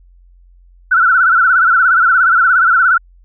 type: tone with vibrato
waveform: sine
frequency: 1422 Hz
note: F6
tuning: 31 cents sharp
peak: -7 dBFS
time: 0.91-2.98 s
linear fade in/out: 10 ms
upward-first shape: sine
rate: 17 Hz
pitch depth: 120 cents each way
effects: added 44 Hz sine -42 dBFS peak until 3.24 s